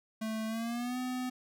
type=tone with pitch glide; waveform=square; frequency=220 to 252.7 Hz; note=A3 to B3; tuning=0 to +40 cents; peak=-34 dBFS; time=0.21-1.3 s; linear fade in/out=10 ms; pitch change=+240 cents; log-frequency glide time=0.47-0.98 s; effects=none